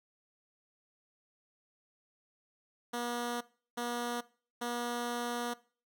10% pulse tone bursts at uneven times, 240 Hz, B3, 49 cents flat, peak -26 dBFS, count 3, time 2.93-3.41 / 3.77-4.21 / 4.61-5.54 s, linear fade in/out 10 ms, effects noise-tail reverb RT60 0.4 s tail -20 dB re dry

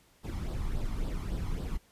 brown noise with flanger, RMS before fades -33 dBFS, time 0.23-1.78 s, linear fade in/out 20 ms, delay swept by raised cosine 0.22 to 0.98 ms, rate 3.6 Hz, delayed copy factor +0.6, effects pink hiss -64 dBFS RMS until 1.91 s + resampled to 32000 Hz

